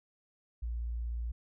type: tone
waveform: sine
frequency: 58.27 Hz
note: A#1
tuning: in tune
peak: -33 dBFS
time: 0.62-1.32 s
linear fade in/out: 10 ms
effects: none